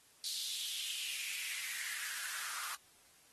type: noise with high-pass filter sweep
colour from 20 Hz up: white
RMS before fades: -41 dBFS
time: 0.24-2.75 s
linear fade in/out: 0 ms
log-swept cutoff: 4100 to 1200 Hz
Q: 4
effects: white hiss -65 dBFS RMS until 3.32 s + AAC 32 kbps